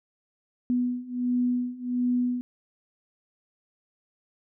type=beating tone pair; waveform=sine; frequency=246 / 247.4 Hz; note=B3 / B3; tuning=-7 / +3 cents; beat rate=1.4 Hz; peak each=-28 / -26 dBFS; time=0.7-2.41 s; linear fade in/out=0 ms; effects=none